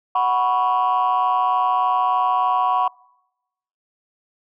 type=chord; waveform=sine; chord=F# suspended fourth; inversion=none; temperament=just; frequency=740 / 986.7 / 1110 Hz; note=F#5 / B5 / C#6; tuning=0 / -2 / +2 cents; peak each=-19 dBFS; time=0.15-2.88 s; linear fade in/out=5 ms; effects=noise-tail reverb RT60 0.9 s tail -25 dB re dry + tanh soft clip ceiling -11 dBFS